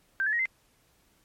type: tone with pitch steps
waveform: sine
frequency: 1568 / 1719.8 / 1886.3 / 2069 Hz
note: G6 / A6 / A#6 / C7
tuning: 0 / -40 / +20 / -20 cents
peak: -24 dBFS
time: 0.2-0.456 s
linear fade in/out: 0 ms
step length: 64 ms
effects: pink hiss -66 dBFS RMS until 1.24 s + MP3 64 kbps